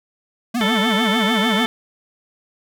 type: tone with vibrato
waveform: square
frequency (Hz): 218.2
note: A3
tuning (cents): -14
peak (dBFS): -19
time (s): 0.54-1.66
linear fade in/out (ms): 10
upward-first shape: triangle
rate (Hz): 6.7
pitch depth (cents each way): 260
type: harmonic tone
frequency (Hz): 440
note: A4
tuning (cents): 0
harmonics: 1 / 2 / 3 / 4 / 5 / 7 / 8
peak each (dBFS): -26 / -26 / -26 / -26 / -26 / -26 / -26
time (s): 0.61-1.66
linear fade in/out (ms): 0
effects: none